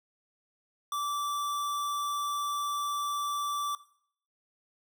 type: tone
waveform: square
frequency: 1164 Hz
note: D6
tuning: 16 cents flat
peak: -31 dBFS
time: 0.92-3.75 s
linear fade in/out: 2 ms
effects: noise-tail reverb RT60 0.6 s tail -17 dB re dry